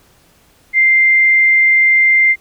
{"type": "tone", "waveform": "sine", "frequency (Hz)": 2093, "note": "C7", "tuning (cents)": 0, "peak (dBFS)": -7, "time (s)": [0.73, 2.36], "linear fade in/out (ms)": 50, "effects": ["pink hiss -51 dBFS RMS until 2.4 s"]}